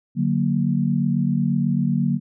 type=chord; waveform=sine; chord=D augmented; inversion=none; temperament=equal; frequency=146.83 / 185 / 233.1 Hz; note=D3 / F#3 / A#3; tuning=0 / 0 / 0 cents; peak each=-22 dBFS; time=0.15-2.2 s; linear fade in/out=50 ms; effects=none